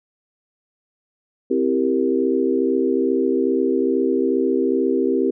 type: chord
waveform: sine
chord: C dominant seventh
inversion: none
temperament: equal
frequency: 261.6 / 329.6 / 392 / 466.2 Hz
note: C4 / E4 / G4 / Bb4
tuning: 0 / 0 / 0 / 0 cents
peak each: -21 / -23 / -20 / -24 dBFS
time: 1.5-5.31 s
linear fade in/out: 10 ms
effects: none